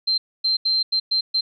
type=tone bursts at uneven times; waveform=sine; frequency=4135 Hz; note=C8; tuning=21 cents flat; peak=-17 dBFS; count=6; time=0.07-0.18 / 0.44-0.57 / 0.65-0.83 / 0.92-1 / 1.11-1.21 / 1.34-1.41 s; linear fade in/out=10 ms; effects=none